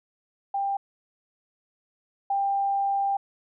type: tone pair in turn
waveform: sine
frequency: 793 / 793 Hz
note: G5 / G5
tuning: +20 / +20 cents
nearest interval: unison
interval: 0 cents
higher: neither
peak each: -24 / -22 dBFS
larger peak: second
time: 0.54-0.77 / 2.3-3.17 s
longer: second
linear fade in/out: 5 ms
effects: none